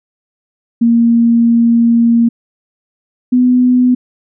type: tone pair in turn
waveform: sine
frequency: 233.1 / 249.6 Hz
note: A#3 / B3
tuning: 0 / +19 cents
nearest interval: minor second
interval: 119 cents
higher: second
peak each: -6 dBFS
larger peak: neither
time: 0.81-2.29 / 3.32-3.95 s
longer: first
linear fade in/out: 10 ms
effects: none